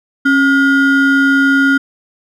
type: ring-modulated tone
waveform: triangle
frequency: 850 Hz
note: G#5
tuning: 40 cents sharp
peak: -3 dBFS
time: 0.25-1.78 s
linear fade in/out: 10 ms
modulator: 577 Hz
effects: none